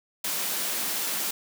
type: high-pass noise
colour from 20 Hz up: white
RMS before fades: -29 dBFS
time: 0.24-1.31 s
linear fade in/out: 5 ms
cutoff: 160 Hz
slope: 96 dB/octave
effects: none